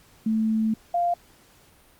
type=tone pair in turn; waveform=sine; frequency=220 / 696.5 Hz; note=A3 / F5; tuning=0 / -5 cents; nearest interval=octave + minor sixth; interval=1995 cents; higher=second; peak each=-20 dBFS; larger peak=neither; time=0.26-0.74 / 0.94-1.14 s; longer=first; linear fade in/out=5 ms; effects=pink hiss -56 dBFS RMS until 1.99 s + Opus 48 kbps